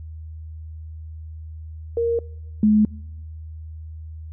sine tone pair in turn, 466.2 / 212.8 Hz, A#4 / G#3, 0 / +42 cents, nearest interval octave + major second, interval 1358 cents, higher first, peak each -18 / -12 dBFS, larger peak second, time 1.97-2.19 / 2.63-2.85 s, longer neither, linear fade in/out 2 ms, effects noise-tail reverb RT60 1.0 s tail -26 dB re dry + added 79 Hz sine -33 dBFS peak until 4.32 s

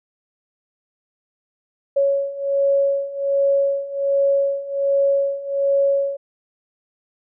sine beating tone pair, 555 / 556.3 Hz, C#5 / C#5, +2 / +6 cents, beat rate 1.3 Hz, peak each -21 / -18 dBFS, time 1.96-6.17 s, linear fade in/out 10 ms, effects none

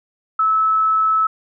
sine tone, 1302 Hz, E6, 22 cents flat, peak -13 dBFS, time 0.39-1.27 s, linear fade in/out 5 ms, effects none

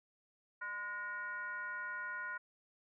sine tone with frequency modulation, 1443 Hz, F#6, 44 cents flat, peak -39 dBFS, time 0.61-2.38 s, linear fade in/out 10 ms, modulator 420 Hz, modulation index 0.87, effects none

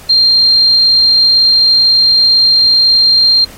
sine tone, 4186 Hz, C8, in tune, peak -5 dBFS, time 0.09-3.45 s, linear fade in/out 10 ms, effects pink hiss -36 dBFS RMS until 3.57 s + AAC 48 kbps

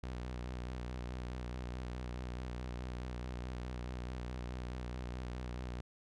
sawtooth tone with vibrato, 61.74 Hz, B1, in tune, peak -36 dBFS, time 0.03-5.81 s, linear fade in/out 5 ms, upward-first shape square, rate 4.7 Hz, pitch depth 36 cents each way, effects low-pass 6000 Hz 12 dB/octave

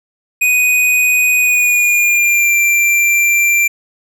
square tone with pitch glide, 2489 to 2362 Hz, D#7 to D7, 0 to +9 cents, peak -10 dBFS, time 0.41-3.68 s, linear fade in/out 10 ms, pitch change -91 cents, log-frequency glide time 1.38-2.57 s, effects none

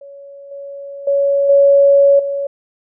sine tone with level steps, 560 Hz, C#5, 18 cents sharp, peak -33 / -27 / -11 / -6 / -17 dBFS, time 0.01-2.47 s, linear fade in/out 5 ms, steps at 0.51 / 1.07 / 1.49 / 2.19 s, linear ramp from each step 5 ms, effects none

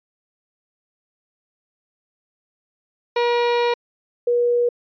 30% pulse / sine tone pair in turn, 478.1 / 481.4 Hz, A#4 / B4, +44 / -44 cents, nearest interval unison, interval 12 cents, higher second, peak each -14 / -15 dBFS, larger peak first, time 3.16-3.74 / 4.27-4.69 s, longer first, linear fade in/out 5 ms, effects resampled to 11025 Hz

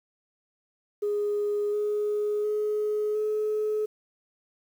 sine tone with pitch steps, 413.5 / 418.1 / 422.7 / 427.3 Hz, G#4 / G#4 / G#4 / G#4, -8 / +12 / +31 / +49 cents, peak -23 dBFS, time 1.02-3.86 s, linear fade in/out 10 ms, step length 710 ms, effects tanh soft clip ceiling -21 dBFS + 9-bit

